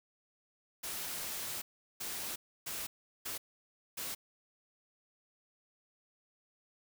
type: noise bursts at uneven times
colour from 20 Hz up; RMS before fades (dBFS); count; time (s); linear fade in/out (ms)
white; -40; 5; 0.83-1.62 / 2-2.36 / 2.66-2.87 / 3.25-3.38 / 3.97-4.15; 10
effects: none